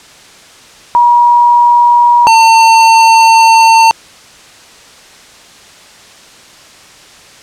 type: tone pair in turn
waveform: sine / square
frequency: 958 / 902.5 Hz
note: A#5 / A5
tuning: +47 / +44 cents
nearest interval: minor second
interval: 103 cents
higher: first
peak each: -3 dBFS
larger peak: neither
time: 0.95-2.27 / 2.27-3.91 s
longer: second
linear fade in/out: 0 ms
effects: white hiss -37 dBFS RMS until 7.42 s + low-pass 7000 Hz 12 dB/octave